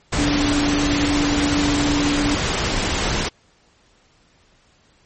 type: tone in noise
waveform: sine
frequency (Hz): 290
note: D4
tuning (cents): -22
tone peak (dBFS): -18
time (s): 0.18-2.35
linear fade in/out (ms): 10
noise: pink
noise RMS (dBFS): -21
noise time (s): 0.12-3.29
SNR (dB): 0
effects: pink hiss -57 dBFS RMS until 5.05 s + MP3 32 kbps